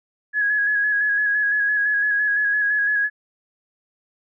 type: tone with vibrato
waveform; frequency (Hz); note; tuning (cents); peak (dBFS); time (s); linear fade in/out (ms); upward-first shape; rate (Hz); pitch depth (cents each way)
sine; 1676; G#6; +15; -17; 0.33-3.1; 50; square; 5.9; 25
effects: none